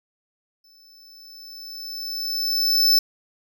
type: tone with exponential growth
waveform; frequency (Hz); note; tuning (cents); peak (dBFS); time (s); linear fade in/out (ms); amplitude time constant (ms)
square; 5274; E8; 0; -13; 0.64-2.99; 5; 510
effects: none